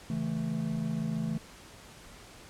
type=chord; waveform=triangle; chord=A major; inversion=first; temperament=equal; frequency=138.59 / 164.81 / 220 Hz; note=C#3 / E3 / A3; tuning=0 / 0 / 0 cents; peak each=-36 / -31 / -31 dBFS; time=0.1-1.38 s; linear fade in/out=2 ms; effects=pink hiss -51 dBFS RMS until 2.49 s + low-pass 10000 Hz 12 dB/octave